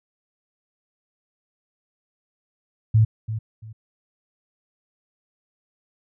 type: tone with echo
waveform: sine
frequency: 110 Hz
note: A2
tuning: in tune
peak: -12 dBFS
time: 2.94-3.05 s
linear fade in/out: 10 ms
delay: 340 ms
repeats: 2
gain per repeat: -12 dB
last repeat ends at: 3.73 s
effects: none